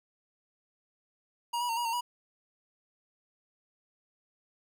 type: tone with pitch steps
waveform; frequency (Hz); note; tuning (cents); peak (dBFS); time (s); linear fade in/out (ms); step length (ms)
square; 949 / 971 / 916 / 959 / 916 / 970; A#5 / B5 / A#5 / A#5 / A#5 / B5; +31 / -30 / -31 / +49 / -31 / -31; -30; 1.53-2.01; 10; 80
effects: none